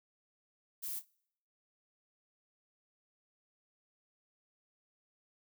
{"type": "noise with echo", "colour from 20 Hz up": "violet", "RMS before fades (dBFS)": -40, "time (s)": [0.82, 1], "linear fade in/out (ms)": 20, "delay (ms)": 28, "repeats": 2, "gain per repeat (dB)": -12, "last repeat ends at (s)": 1.056, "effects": ["noise-tail reverb RT60 0.7 s tail -26 dB re dry"]}